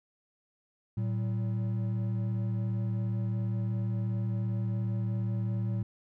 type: tone pair together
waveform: triangle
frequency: 113.2 / 190.38 Hz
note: A2 / F#3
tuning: +50 / +50 cents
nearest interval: major sixth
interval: 900 cents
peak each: -27 / -34 dBFS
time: 0.97-5.83 s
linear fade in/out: 5 ms
effects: none